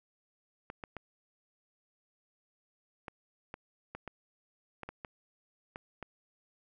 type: clicks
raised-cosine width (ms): 0.5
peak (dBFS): -26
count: 12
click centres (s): 0.701 / 0.838 / 0.967 / 3.082 / 3.541 / 3.95 / 4.077 / 4.833 / 4.89 / 5.048 / 5.759 / 6.027
effects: none